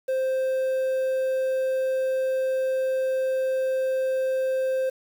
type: tone with quantisation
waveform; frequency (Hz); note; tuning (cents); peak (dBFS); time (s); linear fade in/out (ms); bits
triangle; 523.3; C5; 0; -20; 0.08-4.9; 10; 8
effects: none